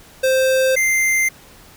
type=tone pair in turn; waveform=square; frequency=523.3 / 2088 Hz; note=C5 / C7; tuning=0 / -4 cents; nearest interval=2 octaves; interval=2396 cents; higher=second; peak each=-14 / -15 dBFS; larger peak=first; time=0.23-0.76 / 0.76-1.29 s; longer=neither; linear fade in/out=10 ms; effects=pink hiss -45 dBFS RMS until 1.76 s